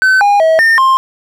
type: tone with pitch steps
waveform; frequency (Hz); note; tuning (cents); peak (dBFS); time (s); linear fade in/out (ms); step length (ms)
triangle; 1525 / 814 / 643 / 1815 / 1057; G6 / G#5 / E5 / A#6 / C6; -48 / -35 / -43 / -47 / +17; -4; 0.02-0.97; 0; 190
effects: none